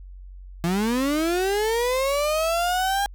35% pulse linear sweep, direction up, 164.81 to 812 Hz, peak -19 dBFS, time 0.64-3.06 s, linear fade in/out 0 ms, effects added 46 Hz sine -38 dBFS peak until 3.14 s

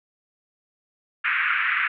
pink band-pass noise, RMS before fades -23 dBFS, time 1.24-1.88 s, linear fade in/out 10 ms, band 1300 to 2500 Hz, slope 48 dB/octave, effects none

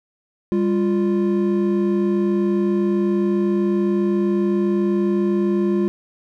triangle tone pair together, 200 / 349.2 Hz, G3 / F4, +35 / 0 cents, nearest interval minor seventh, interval 965 cents, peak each -17 dBFS, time 0.52-5.88 s, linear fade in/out 0 ms, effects none

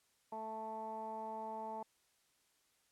15% pulse tone with low-pass filter, 220 Hz, A3, in tune, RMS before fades -44 dBFS, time 0.32-1.83 s, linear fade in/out 5 ms, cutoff 870 Hz, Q 5.9, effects white hiss -75 dBFS RMS until 2.91 s + low-pass 11000 Hz 12 dB/octave

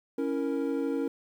triangle chord, A# diminished, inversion first, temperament equal, 277.2 / 329.6 / 466.2 Hz, C#4 / E4 / A#4, 0 / 0 / 0 cents, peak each -28 / -32 / -30 dBFS, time 0.18-1.08 s, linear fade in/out 5 ms, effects 10-bit

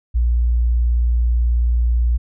sine tone, 59.2 Hz, A#1, 27 cents sharp, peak -13 dBFS, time 0.14-2.18 s, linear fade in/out 20 ms, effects none

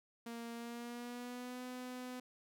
sawtooth tone with pitch glide, 233.1 to 251.3 Hz, A#3 to B3, 0 to +30 cents, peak -40 dBFS, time 0.26-2.2 s, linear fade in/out 5 ms, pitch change +130 cents, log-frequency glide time 0.53-1.64 s, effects none

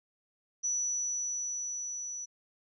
sine tone with level ramp, 5920 Hz, F#8, in tune, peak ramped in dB -28 to -37 dBFS, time 0.63-2.26 s, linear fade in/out 20 ms, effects none

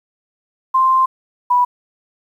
sine tone pair in turn, 1047 / 982.9 Hz, C6 / B5, +1 / -9 cents, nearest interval minor second, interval 110 cents, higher first, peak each -10 dBFS, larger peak neither, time 0.74-1.06 / 1.5-1.65 s, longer first, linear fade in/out 10 ms, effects 8-bit

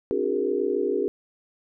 sine tone cluster, 270.5 / 302.3 / 361.6 / 408.6 / 469.7 Hz, C#4 / D#4 / F#4 / G#4 / A#4, -42 / -50 / -40 / -28 / +13 cents, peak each -32 / -33 / -28 / -25 / -29 dBFS, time 0.11-1.08 s, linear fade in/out 0 ms, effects none

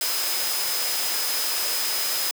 sine tone in noise, 5060 Hz, D#8, 28 cents sharp, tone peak -29 dBFS, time 0.01-2.31 s, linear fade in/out 2 ms, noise white, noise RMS -26 dBFS, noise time 0.01-2.31 s, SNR -6 dB, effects high-pass 400 Hz 12 dB/octave

